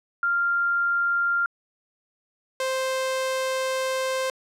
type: tone pair in turn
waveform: sine / sawtooth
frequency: 1393 / 523.3 Hz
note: F6 / C5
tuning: -5 / 0 cents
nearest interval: octave + perfect fourth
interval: 1695 cents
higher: first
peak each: -20 dBFS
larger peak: neither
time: 0.23-1.46 / 2.6-4.3 s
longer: second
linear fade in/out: 2 ms
effects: low-pass 11000 Hz 12 dB/octave